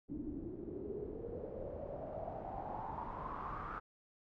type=noise with low-pass filter sweep; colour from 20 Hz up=pink; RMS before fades=-44 dBFS; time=0.08-3.8 s; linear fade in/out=20 ms; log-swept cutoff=280 to 1300 Hz; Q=6.7; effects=none